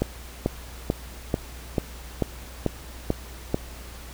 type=click train; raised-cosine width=2 ms; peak=-8 dBFS; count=9; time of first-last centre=0.02-3.544 s; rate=2.27 Hz; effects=added 60 Hz sine -40 dBFS peak until 4.13 s + pink hiss -44 dBFS RMS until 4.13 s